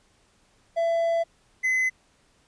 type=tone pair in turn; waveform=triangle; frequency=669 / 2034 Hz; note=E5 / C7; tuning=+25 / -50 cents; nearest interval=octave + perfect fifth; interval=1925 cents; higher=second; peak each=-19 dBFS; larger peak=neither; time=0.76-1.24 / 1.63-1.9 s; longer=first; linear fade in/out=20 ms; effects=pink hiss -63 dBFS RMS until 2.47 s + resampled to 22050 Hz